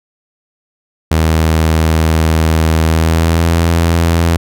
sawtooth tone with pitch glide, 80.1 to 83.79 Hz, E2 to E2, -49 to +29 cents, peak -5 dBFS, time 1.11-4.37 s, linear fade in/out 5 ms, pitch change +78 cents, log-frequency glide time 2.83-3.55 s, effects none

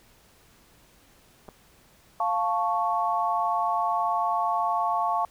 clicks, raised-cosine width 1 ms, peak -33 / -27 dBFS, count 2, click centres 1.483 / 1.488 s
sine chord, F augmented, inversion none, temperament equal, 698.5 / 880 / 1108.7 Hz, F5 / A5 / C#6, 0 / 0 / 0 cents, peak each -27 dBFS, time 2.2-5.25 s, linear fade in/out 2 ms
effects pink hiss -58 dBFS RMS until 5.3 s

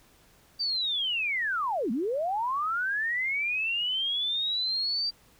sine linear two-way sweep, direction down then up, 4700 to 202.4 to 4700 Hz, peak -26 dBFS, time 0.59-5.11 s, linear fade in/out 20 ms, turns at 1.91 s, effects pink hiss -60 dBFS RMS until 5.39 s

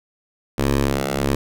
10% pulse ring-modulated tone, 69.3 Hz, C#2, in tune, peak -7 dBFS, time 0.58-1.35 s, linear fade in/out 5 ms, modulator 174 Hz, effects none

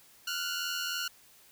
15% pulse tone pair together, 1396.9 / 1480 Hz, F6 / F#6, 0 / 0 cents, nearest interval minor second, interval 100 cents, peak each -28 / -29 dBFS, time 0.27-1.08 s, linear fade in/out 5 ms, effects white hiss -59 dBFS RMS until 1.51 s

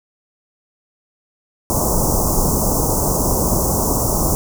pink band-stop noise, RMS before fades -17 dBFS, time 1.7-4.35 s, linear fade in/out 0 ms, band 1100 to 5800 Hz, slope 48 dB/octave, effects none

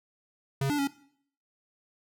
square tone with pitch steps, 137 / 291.9 / 278.8 Hz, C#3 / D4 / C#4, -20 / -10 / +10 cents, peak -26 dBFS, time 0.61-0.874 s, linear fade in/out 5 ms, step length 88 ms, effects noise-tail reverb RT60 0.6 s tail -19 dB re dry

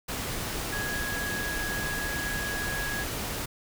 sine tone in noise, 1661.2 Hz, G#6, in tune, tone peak -32 dBFS, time 0.72-3.04 s, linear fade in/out 10 ms, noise pink, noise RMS -33 dBFS, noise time 0.08-3.46 s, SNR -2 dB, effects none

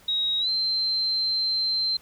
sine tone with pitch glide, 3800 to 4120 Hz, A#7 to C8, +33 to -28 cents, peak -22 dBFS, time 0.08-1.97 s, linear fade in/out 5 ms, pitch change +139 cents, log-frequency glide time 0.4-0.49 s, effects pink hiss -54 dBFS RMS until 2.01 s

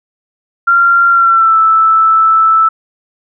sine tone with pitch glide, 1382 to 1317.3 Hz, F6 to E6, -19 to -2 cents, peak -5 dBFS, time 0.67-2.69 s, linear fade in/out 10 ms, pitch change -83 cents, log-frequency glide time 1.1-1.58 s, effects none

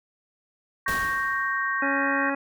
sine chord, G diminished, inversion second, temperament equal, 1108.7 / 1568 / 1864.7 Hz, Db6 / G6 / Bb6, 0 / 0 / 0 cents, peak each -28 dBFS, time 0.86-2.3 s, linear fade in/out 5 ms
pink noise with exponential decay, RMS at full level -30 dBFS, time 0.88-1.71 s, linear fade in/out 0 ms, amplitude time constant 180 ms
harmonic tone, 277.2 Hz, C#4, in tune, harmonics 1 / 2 / 3 / 4 / 5 / 6 / 7 / 9, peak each -28 / -31 / -33 / -34 / -35 / -36 / -36 / -38 dBFS, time 1.82-2.35 s, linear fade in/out 5 ms
effects none

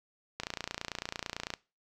click train, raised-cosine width 0.2 ms, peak -17 dBFS, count 34, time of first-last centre 0.4-1.538 s, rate 29 Hz, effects noise-tail reverb RT60 0.3 s tail -21 dB re dry

